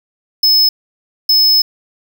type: tone bursts at uneven times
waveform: square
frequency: 5200 Hz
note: E8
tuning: 24 cents flat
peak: -8 dBFS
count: 2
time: 0.43-0.69 / 1.29-1.62 s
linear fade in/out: 5 ms
effects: none